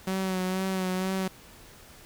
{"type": "tone with vibrato", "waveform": "sawtooth", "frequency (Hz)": 187.4, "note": "F#3", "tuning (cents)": 22, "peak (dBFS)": -23, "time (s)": [0.07, 1.28], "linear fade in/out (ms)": 5, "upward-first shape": "sine", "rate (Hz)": 2.1, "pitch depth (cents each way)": 30, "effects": ["pink hiss -51 dBFS RMS until 2.05 s"]}